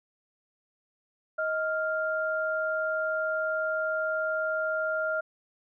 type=tone pair together; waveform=sine; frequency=630.6 / 1396.9 Hz; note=D#5 / F6; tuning=+23 / 0 cents; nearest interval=octave + major second; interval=1377 cents; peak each=-29 / -29 dBFS; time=1.38-5.21 s; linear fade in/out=10 ms; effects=none